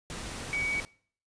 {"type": "tone in noise", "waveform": "sine", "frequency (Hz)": 2260, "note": "C#7", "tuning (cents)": 33, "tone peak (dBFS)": -28, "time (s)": [0.53, 0.8], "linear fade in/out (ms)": 0, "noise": "pink", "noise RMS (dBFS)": -39, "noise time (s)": [0.1, 0.85], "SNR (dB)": 8, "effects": ["noise-tail reverb RT60 0.5 s tail -22 dB re dry", "resampled to 22050 Hz"]}